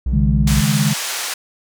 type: tone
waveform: triangle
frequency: 61.74 Hz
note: B1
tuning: in tune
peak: -14 dBFS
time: 0.06-0.61 s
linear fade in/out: 5 ms
type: chord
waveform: sine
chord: C# suspended second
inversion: none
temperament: just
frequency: 138.59 / 155.92 / 207.9 Hz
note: C#3 / D#3 / G#3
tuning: 0 / +4 / +2 cents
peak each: -18 dBFS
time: 0.12-0.94 s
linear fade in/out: 20 ms
type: band-pass noise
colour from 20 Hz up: white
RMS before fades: -24 dBFS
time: 0.47-1.34 s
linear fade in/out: 5 ms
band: 660 to 8000 Hz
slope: 12 dB/octave
effects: none